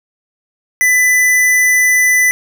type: tone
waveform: square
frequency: 1997 Hz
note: B6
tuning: 19 cents sharp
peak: -9 dBFS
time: 0.81-2.31 s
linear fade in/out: 0 ms
effects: none